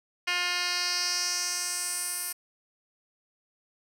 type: tone with band-pass filter sweep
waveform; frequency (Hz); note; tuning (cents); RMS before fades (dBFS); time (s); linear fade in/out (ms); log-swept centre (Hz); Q
10% pulse; 355.2; F4; +29; -30; 0.27-2.33; 10; 3100 to 11000; 2.4
effects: none